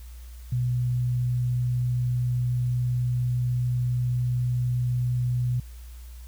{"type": "tone", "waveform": "sine", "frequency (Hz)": 123.47, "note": "B2", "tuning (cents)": 0, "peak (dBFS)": -22, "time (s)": [0.52, 5.6], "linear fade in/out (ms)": 5, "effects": ["added 60 Hz sine -39 dBFS peak until 6.27 s", "white hiss -55 dBFS RMS until 6.27 s"]}